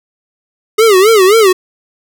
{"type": "tone with vibrato", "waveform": "square", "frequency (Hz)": 410, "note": "G#4", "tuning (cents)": -22, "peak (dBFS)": -5, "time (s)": [0.78, 1.53], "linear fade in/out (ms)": 10, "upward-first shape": "sine", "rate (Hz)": 3.8, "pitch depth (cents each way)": 190, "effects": []}